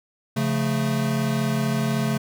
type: chord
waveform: square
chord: Db augmented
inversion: none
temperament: equal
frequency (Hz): 138.59 / 174.61 / 220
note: Db3 / F3 / A3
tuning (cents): 0 / 0 / 0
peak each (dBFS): -25 / -31 / -25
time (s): 0.36-2.18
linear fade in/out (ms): 10
effects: none